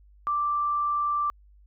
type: tone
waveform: sine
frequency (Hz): 1174.7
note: D6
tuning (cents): 0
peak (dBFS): -23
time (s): 0.27-1.3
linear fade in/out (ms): 0
effects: added 50 Hz sine -52 dBFS peak until 1.66 s